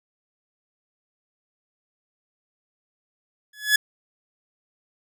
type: tone with exponential growth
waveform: sawtooth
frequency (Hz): 1700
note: G#6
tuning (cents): +40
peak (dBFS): -9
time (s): 3.53-3.76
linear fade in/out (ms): 5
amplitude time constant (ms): 49
effects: none